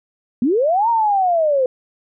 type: linear two-way sweep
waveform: sine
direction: up then down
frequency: 219.7 to 946 to 498.1 Hz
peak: -13 dBFS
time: 0.42-1.66 s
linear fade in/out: 2 ms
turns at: 0.89 s
effects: none